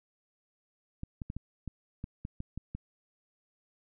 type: clicks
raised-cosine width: 5 ms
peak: -25 dBFS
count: 10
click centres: 1.034 / 1.218 / 1.301 / 1.366 / 1.677 / 2.041 / 2.251 / 2.404 / 2.576 / 2.75 s
effects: none